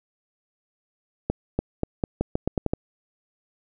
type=accelerating click train; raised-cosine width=2 ms; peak=-9 dBFS; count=10; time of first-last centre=1.3-2.735 s; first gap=290 ms; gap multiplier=0.84; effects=none